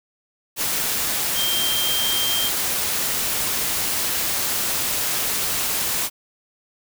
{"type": "tone in noise", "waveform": "sine", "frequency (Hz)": 3174, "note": "G7", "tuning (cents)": 21, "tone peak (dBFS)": -22, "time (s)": [1.34, 2.51], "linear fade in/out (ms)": 50, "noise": "white", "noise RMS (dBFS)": -23, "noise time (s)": [0.56, 6.1], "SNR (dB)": -2, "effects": []}